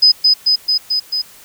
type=tone with echo; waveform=sine; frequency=5020 Hz; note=D#8; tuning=15 cents sharp; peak=-5 dBFS; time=0.02-0.12 s; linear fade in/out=10 ms; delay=220 ms; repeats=5; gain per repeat=-2 dB; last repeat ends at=1.22 s; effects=white hiss -42 dBFS RMS until 1.44 s